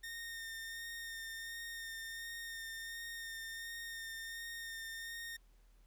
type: tone with vibrato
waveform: sawtooth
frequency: 1830 Hz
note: A#6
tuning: 32 cents flat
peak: -40 dBFS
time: 0.03-5.37 s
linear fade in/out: 10 ms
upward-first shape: sine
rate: 1.4 Hz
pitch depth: 16 cents each way
effects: added 40 Hz sine -62 dBFS peak until 5.86 s + pink hiss -75 dBFS RMS until 5.86 s